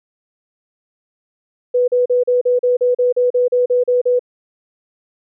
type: tone bursts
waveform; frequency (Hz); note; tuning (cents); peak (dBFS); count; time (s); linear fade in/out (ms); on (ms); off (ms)
sine; 493.9; B4; 0; -11; 14; 1.74-4.194; 10; 140; 38
effects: none

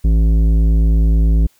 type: tone with tanh clipping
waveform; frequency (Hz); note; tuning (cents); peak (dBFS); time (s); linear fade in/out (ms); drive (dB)
sine; 54.6; A1; -13; -11; 0.04-1.47; 10; 12
effects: white hiss -56 dBFS RMS until 1.59 s

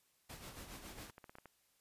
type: noise with tremolo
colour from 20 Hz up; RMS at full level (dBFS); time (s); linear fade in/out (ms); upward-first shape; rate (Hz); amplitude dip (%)
pink; -49; 0.29-1.11; 10; sine; 7.2; 55
type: clicks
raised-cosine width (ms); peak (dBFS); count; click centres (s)
0.5; -38; 8; 0.986 / 1.098 / 1.181 / 1.242 / 1.295 / 1.354 / 1.385 / 1.457
effects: white hiss -75 dBFS RMS until 1.8 s + resampled to 32000 Hz

